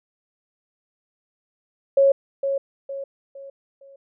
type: tone with echo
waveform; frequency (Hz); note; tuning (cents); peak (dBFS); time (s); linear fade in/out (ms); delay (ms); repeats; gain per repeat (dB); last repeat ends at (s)
sine; 550; C#5; -14; -12; 1.97-2.12; 5; 460; 4; -8; 3.96
effects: none